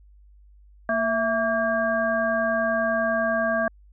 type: harmonic tone with a mistuned harmonic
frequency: 230 Hz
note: A#3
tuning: 23 cents flat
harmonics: 1 / 3 / 5 / 7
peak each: -29 / -23 / -30 / -26 dBFS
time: 0.89-3.68 s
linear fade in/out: 2 ms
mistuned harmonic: 3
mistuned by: -77 cents
effects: added 50 Hz sine -49 dBFS peak until 3.92 s